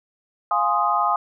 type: chord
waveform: sine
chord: F minor seventh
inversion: none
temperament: equal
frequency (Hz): 698.5 / 830.6 / 1046.5 / 1244.5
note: F5 / Ab5 / C6 / Eb6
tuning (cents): 0 / 0 / 0 / 0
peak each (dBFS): -25 / -23 / -24 / -21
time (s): 0.51-1.16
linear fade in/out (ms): 2
effects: none